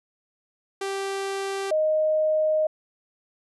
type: tone pair in turn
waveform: sawtooth / sine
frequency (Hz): 391.3 / 621.2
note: G4 / D#5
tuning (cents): -3 / -3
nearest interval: minor sixth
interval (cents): 800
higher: second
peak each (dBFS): -23 / -19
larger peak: second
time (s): 0.81-1.71 / 1.71-2.67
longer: second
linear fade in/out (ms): 5
effects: resampled to 24000 Hz